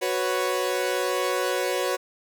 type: chord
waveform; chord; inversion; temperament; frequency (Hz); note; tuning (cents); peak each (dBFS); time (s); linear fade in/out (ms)
sawtooth; F# suspended fourth; none; equal; 370 / 493.9 / 554.4; F#4 / B4 / C#5; 0 / 0 / 0; -24; 0.01-1.97; 20
effects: none